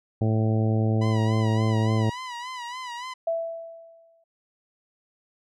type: harmonic tone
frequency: 110 Hz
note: A2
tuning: in tune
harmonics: 1 / 2 / 3 / 4 / 5 / 6 / 7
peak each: -21 / -27 / -31 / -33 / -35 / -37 / -38 dBFS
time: 0.21-2.1 s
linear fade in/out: 5 ms
type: tone with vibrato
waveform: sawtooth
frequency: 987.8 Hz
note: B5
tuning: in tune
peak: -29 dBFS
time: 1.01-3.14 s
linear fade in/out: 10 ms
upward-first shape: sine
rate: 3.5 Hz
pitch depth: 76 cents each way
type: tone with exponential decay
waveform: sine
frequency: 663 Hz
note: E5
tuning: 10 cents sharp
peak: -21 dBFS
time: 3.27-4.24 s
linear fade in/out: 5 ms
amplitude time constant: 210 ms
effects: low-pass 6000 Hz 12 dB/octave